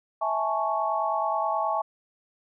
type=chord; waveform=sine; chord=A major seventh; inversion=second; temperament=equal with one note detuned; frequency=653.6 / 830.6 / 880 / 1108.7 Hz; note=E5 / G#5 / A5 / C#6; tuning=-15 / 0 / 0 / 0 cents; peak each=-29 / -29 / -30 / -29 dBFS; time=0.21-1.82 s; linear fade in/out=10 ms; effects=none